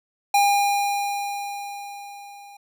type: tone with level ramp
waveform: square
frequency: 808 Hz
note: G#5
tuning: 48 cents flat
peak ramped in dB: -15 to -43 dBFS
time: 0.34-2.57 s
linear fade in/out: 5 ms
effects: none